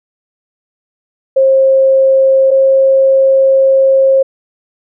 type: tone pair in turn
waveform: sine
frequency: 534 / 536.2 Hz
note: C5 / C5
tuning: +35 / +42 cents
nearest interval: unison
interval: 7 cents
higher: second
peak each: -5 dBFS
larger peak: neither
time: 1.36-2.51 / 2.51-4.23 s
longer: second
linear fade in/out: 10 ms
effects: none